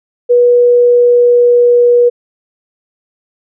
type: tone with pitch glide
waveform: sine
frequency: 485.9 to 482.8 Hz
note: B4 to B4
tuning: -28 to -39 cents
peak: -4 dBFS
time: 0.29-2.1 s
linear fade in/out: 20 ms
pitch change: -11 cents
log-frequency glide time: 0.44-1.88 s
effects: none